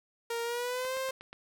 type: tone with pitch glide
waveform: sawtooth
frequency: 466.2 to 526.3 Hz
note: A#4 to C5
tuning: 0 to +10 cents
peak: -28 dBFS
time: 0.3-1.11 s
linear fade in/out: 5 ms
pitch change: +210 cents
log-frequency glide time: 0.43-0.97 s
type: click train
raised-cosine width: 0.3 ms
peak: -29 dBFS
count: 5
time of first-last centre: 0.85-1.33 s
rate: 8.34 Hz
effects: none